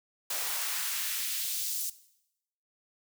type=noise with high-pass filter sweep; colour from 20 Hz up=white; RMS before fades=-33 dBFS; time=0.3-1.9 s; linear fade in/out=5 ms; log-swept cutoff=530 to 6300 Hz; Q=0.95; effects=noise-tail reverb RT60 0.8 s tail -17 dB re dry